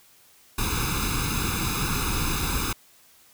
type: noise with comb filter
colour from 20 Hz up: pink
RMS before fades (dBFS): -26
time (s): 0.58-2.73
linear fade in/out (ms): 5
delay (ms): 0.79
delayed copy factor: +1
effects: white hiss -56 dBFS RMS until 3.33 s